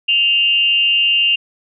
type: tone with frequency modulation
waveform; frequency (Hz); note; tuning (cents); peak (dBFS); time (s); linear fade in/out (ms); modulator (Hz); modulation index
sine; 2794; F7; 0; -11; 0.08-1.36; 10; 238; 0.44
effects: none